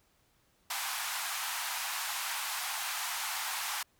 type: band-pass noise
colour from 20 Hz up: pink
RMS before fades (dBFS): -36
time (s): 0.7-3.83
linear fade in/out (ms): 5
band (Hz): 780 to 16000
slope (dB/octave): 48
effects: pink hiss -70 dBFS RMS until 3.99 s